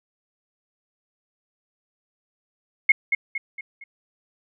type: tone with echo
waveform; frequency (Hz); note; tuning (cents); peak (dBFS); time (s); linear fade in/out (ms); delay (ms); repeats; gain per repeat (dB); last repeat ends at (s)
sine; 2161; C#7; -45; -10; 2.89-2.92; 5; 230; 4; -7; 3.84
effects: none